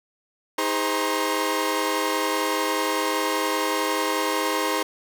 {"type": "tone cluster", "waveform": "sawtooth", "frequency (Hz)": [316.6, 408, 515, 939, 1075], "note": ["D#4", "G#4", "C5", "A#5", "C6"], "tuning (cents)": [30, -31, -28, 12, 47], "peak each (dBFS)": -25, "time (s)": [0.58, 4.83], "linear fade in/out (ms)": 5, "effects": ["9-bit"]}